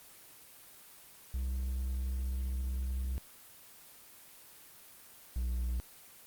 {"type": "tone pair in turn", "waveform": "triangle", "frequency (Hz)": [64.3, 60.67], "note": ["C2", "B1"], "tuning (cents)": [-30, -30], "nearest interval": "minor second", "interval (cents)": 100, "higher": "first", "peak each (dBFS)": [-30, -29], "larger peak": "second", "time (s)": [[1.34, 3.18], [5.36, 5.8]], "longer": "first", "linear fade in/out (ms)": 0, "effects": ["white hiss -55 dBFS RMS until 6.26 s", "Opus 24 kbps"]}